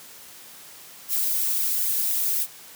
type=noise with flanger; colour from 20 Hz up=violet; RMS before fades=-24 dBFS; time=1.08-2.47 s; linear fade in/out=50 ms; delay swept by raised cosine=0.68 to 2.98 ms; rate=3.8 Hz; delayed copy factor=-0.85; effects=white hiss -45 dBFS RMS until 2.75 s + high-pass 100 Hz 12 dB/octave